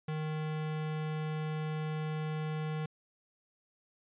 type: tone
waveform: square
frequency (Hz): 155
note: D#3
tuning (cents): -6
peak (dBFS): -34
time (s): 0.08-2.86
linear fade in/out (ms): 5
effects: resampled to 8000 Hz